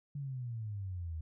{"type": "exponential sweep", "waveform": "sine", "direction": "down", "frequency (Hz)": [145.7, 77.78], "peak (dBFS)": -37, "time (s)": [0.15, 1.21], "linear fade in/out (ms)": 5, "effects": []}